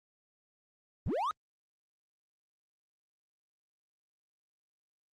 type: linear sweep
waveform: triangle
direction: up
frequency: 47.26 to 1304 Hz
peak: -28 dBFS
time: 1.06-1.31 s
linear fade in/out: 0 ms
effects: Opus 32 kbps